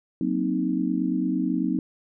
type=chord; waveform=sine; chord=C half-diminished seventh; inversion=second; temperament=equal; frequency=185 / 233.1 / 261.6 / 311.1 Hz; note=Gb3 / Bb3 / C4 / Eb4; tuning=0 / 0 / 0 / 0 cents; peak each=-28 / -30 / -26 / -27 dBFS; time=0.21-1.79 s; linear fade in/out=2 ms; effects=none